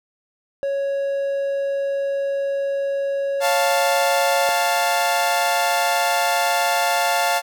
triangle tone, 554.4 Hz, C#5, in tune, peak -18 dBFS, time 0.63-4.49 s, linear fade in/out 0 ms
sawtooth chord, Db augmented, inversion none, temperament equal, 554.4 / 698.5 / 880 Hz, Db5 / F5 / A5, 0 / 0 / 0 cents, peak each -22 / -16 / -18 dBFS, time 3.4-7.42 s, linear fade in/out 50 ms
effects none

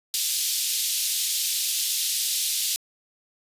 pink high-pass noise, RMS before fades -25 dBFS, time 0.14-2.76 s, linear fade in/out 0 ms, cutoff 3400 Hz, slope 24 dB/octave, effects resampled to 32000 Hz

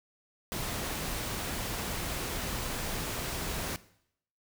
pink noise, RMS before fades -35 dBFS, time 0.52-3.76 s, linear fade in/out 0 ms, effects noise-tail reverb RT60 0.7 s tail -18 dB re dry

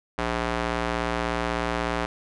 square tone with band-pass filter, 58.27 Hz, A#1, in tune, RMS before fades -27 dBFS, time 0.18-2.06 s, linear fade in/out 5 ms, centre 1200 Hz, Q 0.59, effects resampled to 24000 Hz

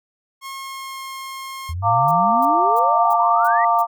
sawtooth tone with pitch glide, 1081 to 1071.1 Hz, C#6 to C6, -44 to +40 cents, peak -26 dBFS, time 0.41-1.74 s, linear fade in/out 50 ms, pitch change -16 cents, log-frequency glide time 0.55-1.01 s
sine exponential sweep, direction up, 77.78 to 2000 Hz, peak -23 dBFS, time 1.69-3.65 s, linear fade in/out 5 ms
sine chord, Bb major, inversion second, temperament equal with one note detuned, 698.5 / 911.6 / 1174.7 Hz, F5 / Bb5 / D6, 0 / -39 / 0 cents, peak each -18 dBFS, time 1.82-3.87 s, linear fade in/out 50 ms
violet noise bursts, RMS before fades -37 dBFS, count 6, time 2.08-3.816 s, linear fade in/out 2 ms, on 31 ms, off 310 ms
effects none

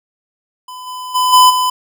square tone with level steps, 1007 Hz, B5, 33 cents sharp, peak -29 / -25 / -12 / -5 / -13 dBFS, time 0.68-1.7 s, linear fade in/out 5 ms, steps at 0.86 / 1.14 / 1.32 / 1.49 s, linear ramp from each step 20 ms, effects none

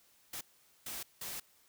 white noise bursts at uneven times, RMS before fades -42 dBFS, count 3, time 0.33-0.41 / 0.86-1.03 / 1.21-1.4 s, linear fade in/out 5 ms, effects white hiss -67 dBFS RMS until 1.68 s

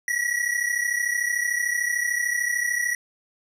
square tone pair together, 1911 / 1944.4 Hz, A#6 / B6, +43 / -28 cents, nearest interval unison, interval 29 cents, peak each -26 dBFS, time 0.08-2.95 s, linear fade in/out 2 ms, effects resampled to 32000 Hz

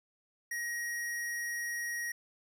square tone, 1890 Hz, A#6, 23 cents sharp, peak -35 dBFS, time 0.51-2.12 s, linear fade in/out 5 ms, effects none

